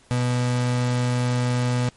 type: tone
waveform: 35% pulse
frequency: 123.47 Hz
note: B2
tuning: in tune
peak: -18 dBFS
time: 0.11-1.89 s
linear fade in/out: 0 ms
effects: pink hiss -55 dBFS RMS until 1.96 s + MP3 48 kbps